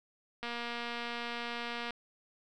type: click train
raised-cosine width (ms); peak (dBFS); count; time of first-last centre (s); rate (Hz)
0.3; -23; 351; 0.43-1.907; 237
effects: none